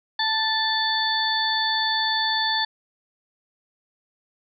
harmonic tone with a mistuned harmonic, 880 Hz, A5, in tune, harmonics 1 / 2 / 4 / 5, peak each -26 / -26 / -26 / -26 dBFS, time 0.19-2.65 s, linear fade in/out 5 ms, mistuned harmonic 5, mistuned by +22 cents, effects none

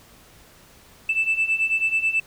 sine beating tone pair, 2637 / 2646.2 Hz, E7 / E7, 0 / +6 cents, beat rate 9.2 Hz, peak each -23 / -20 dBFS, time 1.09-2.2 s, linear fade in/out 5 ms, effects tanh soft clip ceiling -14 dBFS + pink hiss -51 dBFS RMS until 2.26 s

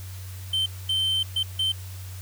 triangle tone bursts at uneven times, 3102 Hz, G7, 19 cents flat, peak -20 dBFS, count 4, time 0.53-0.66 / 0.89-1.23 / 1.36-1.43 / 1.59-1.72 s, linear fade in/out 5 ms, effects added 93 Hz sine -35 dBFS peak until 2.21 s + white hiss -46 dBFS RMS until 2.21 s

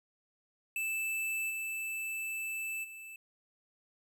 square tone with level steps, 2638 Hz, E7, 1 cent sharp, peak -33 / -36 / -46 dBFS, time 0.76-3.16 s, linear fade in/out 2 ms, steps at 1.49 / 2.83 s, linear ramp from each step 20 ms, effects none

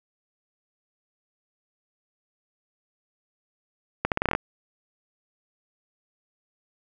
accelerating click train, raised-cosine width 0.5 ms, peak -7 dBFS, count 9, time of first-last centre 4.05-4.351 s, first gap 68 ms, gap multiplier 0.82, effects none

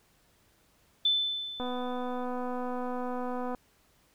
sine tone with exponential decay, 3520 Hz, A7, in tune, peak -21 dBFS, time 1.05-2.25 s, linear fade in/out 5 ms, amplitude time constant 260 ms
click train, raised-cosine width 1 ms, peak -23 dBFS, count 486, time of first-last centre 1.6-3.548 s, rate 249 Hz
effects pink hiss -66 dBFS RMS until 4.14 s

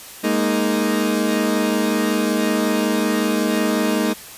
30% pulse chord, Ab suspended second, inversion none, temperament equal, 207.7 / 233.1 / 311.1 Hz, Ab3 / Bb3 / Eb4, 0 / 0 / 0 cents, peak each -19 dBFS, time 0.23-4.14 s, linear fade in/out 20 ms, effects white hiss -38 dBFS RMS until 4.37 s + resampled to 32000 Hz

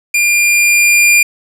45% pulse tone with level ramp, 2400 Hz, D7, 37 cents sharp, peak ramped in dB -9 to -5 dBFS, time 0.14-1.23 s, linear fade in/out 5 ms, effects resampled to 32000 Hz + 7-bit

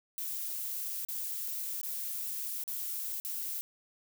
violet noise with dropouts, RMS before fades -37 dBFS, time 0.18-3.61 s, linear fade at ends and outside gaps 0 ms, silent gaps 1.049-1.086 / 1.814-1.832 / 2.637-2.678 / 3.2-3.249 s, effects none

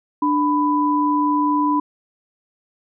sine tone pair together, 295.9 / 995.3 Hz, D4 / B5, +13 / +13 cents, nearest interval octave + major sixth, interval 2100 cents, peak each -18 dBFS, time 0.22-1.8 s, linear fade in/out 5 ms, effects none

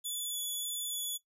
10% pulse tone with vibrato, 3436 Hz, A7, 42 cents flat, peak -27 dBFS, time 0.04-1.18 s, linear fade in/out 20 ms, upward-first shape square, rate 1.7 Hz, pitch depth 9 cents each way, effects noise-tail reverb RT60 0.1 s tail -18 dB re dry + resampled to 32000 Hz

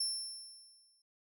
30% pulse tone with exponential decay, 5380 Hz, E8, 34 cents sharp, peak -27 dBFS, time 0-1.02 s, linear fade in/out 5 ms, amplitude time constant 220 ms, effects none

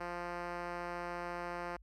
5% pulse tone with band-pass filter, 174.61 Hz, F3, in tune, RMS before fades -41 dBFS, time 0-1.77 s, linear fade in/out 10 ms, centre 600 Hz, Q 0.54, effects added 50 Hz sine -56 dBFS peak until 1.82 s

